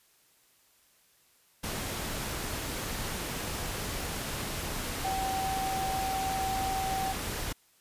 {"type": "tone in noise", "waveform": "sine", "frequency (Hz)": 768, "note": "G5", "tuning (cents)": -36, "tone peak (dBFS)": -30, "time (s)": [5.04, 7.13], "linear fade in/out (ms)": 10, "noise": "pink", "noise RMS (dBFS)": -35, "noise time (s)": [1.63, 7.53], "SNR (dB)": 2, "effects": ["white hiss -65 dBFS RMS until 7.8 s", "resampled to 32000 Hz"]}